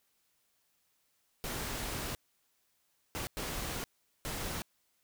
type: noise bursts at uneven times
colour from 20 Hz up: pink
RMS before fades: -38 dBFS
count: 4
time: 1.44-2.15 / 3.15-3.27 / 3.37-3.84 / 4.25-4.62 s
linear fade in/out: 0 ms
effects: white hiss -75 dBFS RMS until 5.03 s